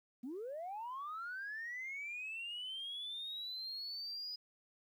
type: linear sweep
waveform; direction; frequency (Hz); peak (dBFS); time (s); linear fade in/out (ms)
sine; up; 227.3 to 4978; -40; 0.23-4.36; 10
effects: tanh soft clip ceiling -38 dBFS + 12-bit